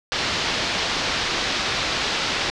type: low-pass noise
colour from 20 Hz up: white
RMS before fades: -24 dBFS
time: 0.12-2.5 s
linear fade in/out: 0 ms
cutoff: 5000 Hz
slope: 24 dB/octave
effects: low-pass 8000 Hz 12 dB/octave